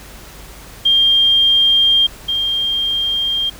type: tone pair in turn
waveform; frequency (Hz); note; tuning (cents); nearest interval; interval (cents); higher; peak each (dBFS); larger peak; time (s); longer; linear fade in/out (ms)
sine; 3200 / 3200; G7 / G7; +35 / +35; unison; 0; neither; -9 / -15; first; 0.85-2.07 / 2.28-3.5; neither; 10
effects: added 50 Hz sine -39 dBFS peak until 3.59 s + pink hiss -38 dBFS RMS until 3.59 s